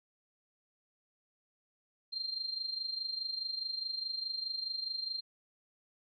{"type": "tone with amplitude modulation", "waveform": "sine", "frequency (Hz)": 4176, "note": "C8", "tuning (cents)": -4, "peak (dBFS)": -32, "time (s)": [2.12, 5.21], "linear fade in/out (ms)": 20, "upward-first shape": "sine", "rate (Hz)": 24.8, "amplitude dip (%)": 70, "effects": []}